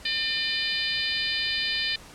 harmonic tone with a mistuned harmonic, 602 Hz, D5, 43 cents sharp, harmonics 3 / 4 / 5 / 6 / 7 / 8, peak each -32 / -32 / -32 / -32 / -32 / -32 dBFS, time 0.05-1.96 s, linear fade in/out 5 ms, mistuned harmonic 7, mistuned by -33 cents, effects pink hiss -47 dBFS RMS until 2.14 s + low-pass 10000 Hz 12 dB/octave

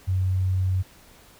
sine tone, 93.3 Hz, F#2, 15 cents sharp, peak -20 dBFS, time 0.07-0.83 s, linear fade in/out 20 ms, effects pink hiss -52 dBFS RMS until 1.39 s

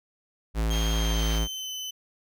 square tone, 55 Hz, A1, in tune, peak -24 dBFS, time 0.54-1.48 s, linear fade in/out 50 ms
30% pulse tone with pitch glide, 3208 to 3030 Hz, G7 to F#7, +39 to +40 cents, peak -30 dBFS, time 0.7-1.91 s, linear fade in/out 10 ms, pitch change -99 cents, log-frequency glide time 0.93-1.72 s
white band-pass noise, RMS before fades -40 dBFS, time 0.72-1.39 s, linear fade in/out 10 ms, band 580 to 4600 Hz, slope 24 dB/octave
effects none

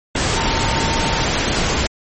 sine tone in noise, 908 Hz, A#5, 46 cents flat, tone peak -24 dBFS, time 0.36-1.24 s, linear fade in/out 5 ms, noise pink, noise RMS -18 dBFS, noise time 0.15-1.87 s, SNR -9 dB, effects MP3 32 kbps

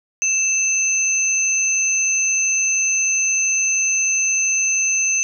sine tone pair together, 2637 / 6207 Hz, E7 / G8, 0 / -18 cents, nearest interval octave + minor third, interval 1482 cents, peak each -21 / -17 dBFS, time 0.22-5.23 s, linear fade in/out 0 ms, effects none

